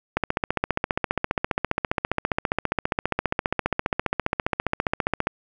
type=click train; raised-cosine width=0.5 ms; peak=-6 dBFS; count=77; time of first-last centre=0.17-5.271 s; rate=14.9 Hz; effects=none